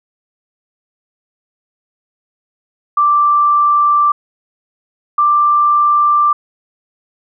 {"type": "tone pair in turn", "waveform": "sine", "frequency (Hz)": [1174.7, 1180.3], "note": ["D6", "D6"], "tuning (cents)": [0, 8], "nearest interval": "unison", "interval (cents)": 8, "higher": "second", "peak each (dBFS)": -8, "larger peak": "neither", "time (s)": [[2.97, 4.12], [5.18, 6.33]], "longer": "neither", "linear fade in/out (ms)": 5, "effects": []}